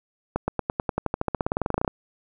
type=accelerating click train; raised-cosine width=1 ms; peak=-9 dBFS; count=24; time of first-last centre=0.36-1.878 s; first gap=120 ms; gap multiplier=0.94; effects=none